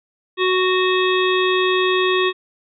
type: harmonic tone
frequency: 370 Hz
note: F#4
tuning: in tune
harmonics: 1 / 3 / 5 / 7 / 9 / 10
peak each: -17 / -22 / -24 / -25 / -27 / -27 dBFS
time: 0.37-2.33 s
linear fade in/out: 50 ms
effects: none